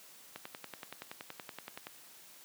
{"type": "click train", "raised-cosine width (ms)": 0.3, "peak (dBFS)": -26, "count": 17, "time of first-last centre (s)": [0.36, 1.869], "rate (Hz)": 10.6, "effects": ["white hiss -56 dBFS RMS until 2.44 s", "high-pass 150 Hz 12 dB/octave"]}